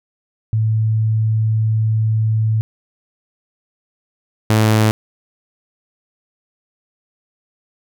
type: tone pair in turn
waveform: sine / sawtooth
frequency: 110 / 108.86 Hz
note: A2 / A2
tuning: 0 / -18 cents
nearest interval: unison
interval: 18 cents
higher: first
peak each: -13 / -7 dBFS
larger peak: second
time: 0.53-2.61 / 4.5-4.91 s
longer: first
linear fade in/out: 0 ms
effects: none